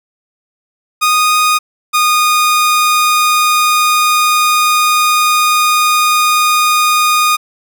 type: tone pair in turn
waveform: sawtooth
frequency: 1238 / 1229.4 Hz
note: D#6 / D#6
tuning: -9 / -21 cents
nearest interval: unison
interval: 12 cents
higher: first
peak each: -5 dBFS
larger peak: neither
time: 1.01-1.59 / 1.93-7.37 s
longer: second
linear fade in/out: 20 ms
effects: none